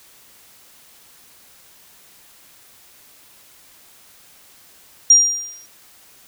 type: tone with exponential decay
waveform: sine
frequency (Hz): 5700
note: F8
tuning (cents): +34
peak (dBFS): -4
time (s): 5.1-5.66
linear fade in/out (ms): 5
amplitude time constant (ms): 120
effects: white hiss -49 dBFS RMS until 6.27 s